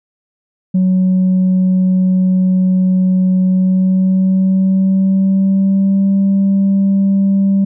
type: tone with pitch glide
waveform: sine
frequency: 185.5 to 195.74 Hz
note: F#3 to G3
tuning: +5 to -2 cents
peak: -7 dBFS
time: 0.74-7.65 s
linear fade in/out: 10 ms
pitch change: +93 cents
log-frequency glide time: 3.43-6.1 s
effects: tanh soft clip ceiling -7 dBFS

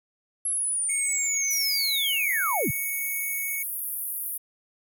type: linear sweep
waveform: sine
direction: down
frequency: 11175 to 75.3 Hz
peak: -24 dBFS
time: 0.45-2.71 s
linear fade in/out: 5 ms
type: tone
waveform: square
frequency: 2217 Hz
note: C#7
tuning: in tune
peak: -31 dBFS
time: 0.89-3.63 s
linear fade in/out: 5 ms
type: band-pass noise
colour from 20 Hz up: pink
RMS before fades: -32 dBFS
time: 1.5-4.38 s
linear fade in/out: 10 ms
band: 9900 to 16000 Hz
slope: 96 dB/octave
effects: none

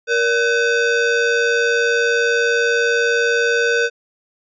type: ring-modulated tone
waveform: square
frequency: 520 Hz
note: C5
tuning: 11 cents flat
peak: -12 dBFS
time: 0.07-3.9 s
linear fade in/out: 50 ms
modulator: 990 Hz
effects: resampled to 16000 Hz

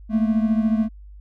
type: beating tone pair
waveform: triangle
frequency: 217.5 / 231.5 Hz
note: A3 / A#3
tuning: -20 / -12 cents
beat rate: 14 Hz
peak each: -16 / -21 dBFS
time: 0.09-0.89 s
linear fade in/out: 50 ms
effects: added 50 Hz sine -39 dBFS peak until 1.2 s

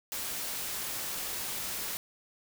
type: noise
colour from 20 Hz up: white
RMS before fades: -36 dBFS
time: 0.12-1.97 s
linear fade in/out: 0 ms
effects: none

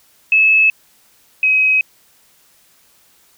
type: tone pair in turn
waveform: sine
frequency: 2597 / 2538 Hz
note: E7 / D#7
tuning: -26 / +34 cents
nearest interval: unison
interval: 40 cents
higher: first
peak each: -8 / -10 dBFS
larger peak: first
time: 0.32-0.7 / 1.43-1.81 s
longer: neither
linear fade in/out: 2 ms
effects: white hiss -53 dBFS RMS until 3.37 s

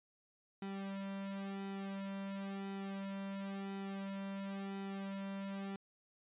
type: tone with flanger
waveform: sawtooth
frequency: 195.9 Hz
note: G3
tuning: 1 cent flat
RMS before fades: -43 dBFS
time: 0.62-5.76 s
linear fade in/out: 2 ms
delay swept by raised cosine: 1.8 to 2.74 ms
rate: 0.96 Hz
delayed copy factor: -1
effects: resampled to 8000 Hz

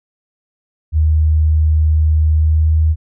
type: tone with pitch glide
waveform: sine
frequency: 77.78 to 78.82 Hz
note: D#2 to D#2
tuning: 0 to +23 cents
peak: -9 dBFS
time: 0.92-2.96 s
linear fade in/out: 50 ms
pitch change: +23 cents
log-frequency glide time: 2.35-2.75 s
effects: none

